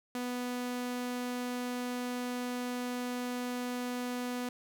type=tone; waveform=sawtooth; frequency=246.9 Hz; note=B3; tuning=in tune; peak=-30 dBFS; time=0.15-4.49 s; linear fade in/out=2 ms; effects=none